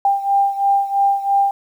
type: beating tone pair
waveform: sine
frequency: 794 / 797 Hz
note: G5 / G5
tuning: +22 / +28 cents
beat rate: 3 Hz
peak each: -15 / -19 dBFS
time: 0.05-1.51 s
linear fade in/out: 2 ms
effects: 8-bit